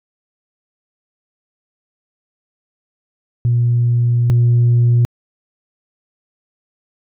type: tone pair in turn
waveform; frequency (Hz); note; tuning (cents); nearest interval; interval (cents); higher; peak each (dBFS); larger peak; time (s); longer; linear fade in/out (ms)
sine; 119.7 / 119.7; A#2 / A#2; +46 / +46; unison; 0; neither; -10 / -7; second; 3.45-4.3 / 4.3-5.05; first; 0
effects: tanh soft clip ceiling -7 dBFS